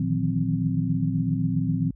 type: tone cluster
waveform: sine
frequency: 115.8 / 154.7 / 162.3 / 178.8 / 260.7 Hz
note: A#2 / D#3 / E3 / F3 / C4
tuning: -11 / -10 / -27 / +41 / -6 cents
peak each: -28 dBFS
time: 0-1.91 s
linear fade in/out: 5 ms
effects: added 50 Hz sine -45 dBFS peak until 1.95 s